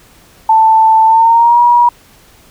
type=tone with pitch glide; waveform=sine; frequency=885 to 959.5 Hz; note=A5 to A#5; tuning=+10 to +50 cents; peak=-4 dBFS; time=0.49-1.89 s; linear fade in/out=5 ms; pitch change=+140 cents; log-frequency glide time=1.05-1.61 s; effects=pink hiss -44 dBFS RMS until 2.5 s